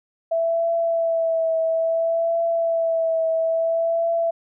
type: tone with vibrato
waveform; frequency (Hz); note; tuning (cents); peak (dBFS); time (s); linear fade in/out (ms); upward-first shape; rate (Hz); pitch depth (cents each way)
sine; 660; E5; +2; -18; 0.31-4.31; 10; triangle; 0.59; 30
effects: none